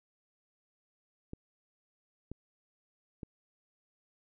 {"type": "clicks", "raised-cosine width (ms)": 3, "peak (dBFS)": -28, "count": 3, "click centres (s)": [1.334, 2.316, 3.232], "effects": []}